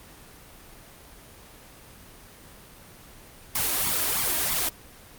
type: noise with flanger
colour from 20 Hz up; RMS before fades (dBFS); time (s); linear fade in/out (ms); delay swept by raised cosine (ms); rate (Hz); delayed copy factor
white; -25; 3.55-4.69; 5; 0.88 to 3.18; 3.1; +0.85
effects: pink hiss -48 dBFS RMS until 5.18 s + Opus 24 kbps